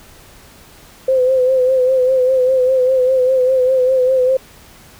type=tone with vibrato; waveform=sine; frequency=515 Hz; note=C5; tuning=28 cents flat; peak=-10 dBFS; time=1.08-4.37 s; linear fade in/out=5 ms; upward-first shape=sine; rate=5 Hz; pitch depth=45 cents each way; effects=pink hiss -43 dBFS RMS until 4.99 s